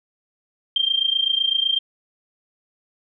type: tone with amplitude modulation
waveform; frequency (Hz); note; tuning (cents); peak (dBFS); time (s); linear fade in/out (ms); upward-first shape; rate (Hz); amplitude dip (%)
sine; 3173; G7; +20; -14; 0.76-1.79; 2; sine; 27.9; 85
effects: none